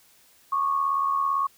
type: tone pair together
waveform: sine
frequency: 1103.2 / 1181 Hz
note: C#6 / D6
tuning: -9 / +9 cents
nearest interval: minor second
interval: 118 cents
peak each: -22 / -30 dBFS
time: 0.52-1.47 s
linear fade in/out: 5 ms
effects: white hiss -58 dBFS RMS until 1.57 s